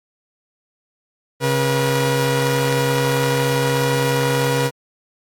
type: tone pair together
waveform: sawtooth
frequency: 136.1 / 482.2 Hz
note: C#3 / B4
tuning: -31 / -41 cents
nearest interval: octave + minor seventh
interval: 2190 cents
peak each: -15 dBFS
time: 1.4-4.71 s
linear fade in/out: 50 ms
effects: AAC 64 kbps